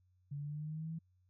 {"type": "exponential sweep", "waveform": "sine", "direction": "up", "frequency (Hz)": [141.3, 164.81], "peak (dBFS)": -39, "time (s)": [0.31, 0.99], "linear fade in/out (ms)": 10, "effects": ["added 91 Hz sine -69 dBFS peak until 1.29 s"]}